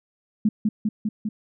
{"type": "tone with echo", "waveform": "sine", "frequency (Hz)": 213.7, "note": "G#3", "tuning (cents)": 50, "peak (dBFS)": -15, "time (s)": [0.45, 0.49], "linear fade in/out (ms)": 5, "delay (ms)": 200, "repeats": 4, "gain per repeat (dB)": -2, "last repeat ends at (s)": 1.29, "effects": []}